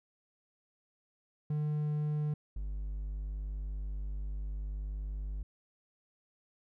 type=tone pair in turn; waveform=triangle; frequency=150.2 / 50.31 Hz; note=D3 / G1; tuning=+39 / +46 cents; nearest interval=octave + perfect fifth; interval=1893 cents; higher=first; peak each=-28 / -33 dBFS; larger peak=first; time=1.5-2.34 / 2.56-5.43 s; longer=second; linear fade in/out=5 ms; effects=none